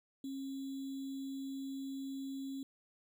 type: tone with sample-and-hold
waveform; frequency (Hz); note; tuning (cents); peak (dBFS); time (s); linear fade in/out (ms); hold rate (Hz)
sine; 270.9; C#4; -40; -39; 0.24-2.63; 2; 3675
effects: none